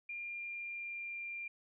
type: tone with pitch glide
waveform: sine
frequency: 2400 to 2385 Hz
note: D7 to D7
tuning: +37 to +26 cents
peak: -40 dBFS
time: 0.09-1.48 s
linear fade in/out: 5 ms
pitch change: -11 cents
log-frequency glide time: 0.27-1.2 s
effects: none